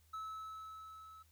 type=tone with level ramp; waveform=triangle; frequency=1300 Hz; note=E6; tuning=24 cents flat; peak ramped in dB=-39 to -52 dBFS; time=0.13-1.23 s; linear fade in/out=10 ms; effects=added 79 Hz sine -67 dBFS peak until 1.31 s + white hiss -73 dBFS RMS until 1.31 s